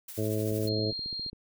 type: noise with tremolo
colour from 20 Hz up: blue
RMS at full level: -41 dBFS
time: 0.08-0.69 s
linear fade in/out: 5 ms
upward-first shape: triangle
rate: 13 Hz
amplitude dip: 50%
type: harmonic tone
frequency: 107.4 Hz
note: A2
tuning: 41 cents flat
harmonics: 1 / 2 / 3 / 4 / 5 / 6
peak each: -31 / -36 / -34 / -33 / -37 / -40 dBFS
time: 0.17-0.92 s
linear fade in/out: 20 ms
type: click train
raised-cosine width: 3 ms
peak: -32 dBFS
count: 13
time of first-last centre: 0.52-1.331 s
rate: 14.8 Hz
type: tone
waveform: sine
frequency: 4216 Hz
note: C8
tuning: 12 cents sharp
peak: -33 dBFS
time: 0.67-1.3 s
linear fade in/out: 5 ms
effects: none